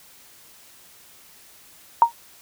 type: tone with exponential decay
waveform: sine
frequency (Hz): 933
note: A#5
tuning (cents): +1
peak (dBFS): -5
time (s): 2.02-2.12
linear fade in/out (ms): 1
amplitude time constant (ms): 20
effects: white hiss -50 dBFS RMS until 2.41 s